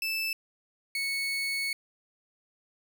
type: tone pair in turn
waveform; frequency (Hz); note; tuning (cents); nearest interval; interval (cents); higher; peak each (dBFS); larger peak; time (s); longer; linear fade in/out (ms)
30% pulse; 2637 / 2210; E7 / C#7; 0 / -6; minor third; 306; first; -26; neither; 0.02-0.33 / 0.95-1.73; second; 2
effects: none